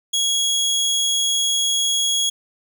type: tone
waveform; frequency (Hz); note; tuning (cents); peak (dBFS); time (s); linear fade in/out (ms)
25% pulse; 3322; G#7; 0; -14; 0.13-2.3; 10
effects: none